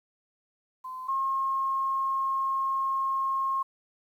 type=tone pair in turn; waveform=sine; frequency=1030 / 1075.3 Hz; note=C6 / C6; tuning=-28 / +47 cents; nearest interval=minor second; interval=75 cents; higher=second; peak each=-35 / -25 dBFS; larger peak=second; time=0.84-1.08 / 1.08-3.63 s; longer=second; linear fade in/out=10 ms; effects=10-bit